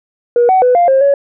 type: tone with pitch steps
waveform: sine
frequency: 479.4 / 752 / 498.3 / 698 / 534 / 561 Hz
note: A#4 / F#5 / B4 / F5 / C5 / C#5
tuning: +48 / +28 / +15 / -1 / +35 / +21 cents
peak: -5 dBFS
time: 0.36-1.14 s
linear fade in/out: 2 ms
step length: 130 ms
effects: tanh soft clip ceiling -3 dBFS